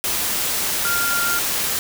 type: tone in noise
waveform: sine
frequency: 1396.9 Hz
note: F6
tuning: in tune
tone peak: -21 dBFS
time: 0.85-1.39 s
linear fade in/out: 0 ms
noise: white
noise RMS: -22 dBFS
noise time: 0.04-1.79 s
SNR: -2 dB
effects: none